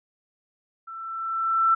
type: tone with level ramp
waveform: sine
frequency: 1336 Hz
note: E6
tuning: 23 cents sharp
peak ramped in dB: -36 to -15 dBFS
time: 0.87-1.75 s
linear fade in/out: 10 ms
effects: none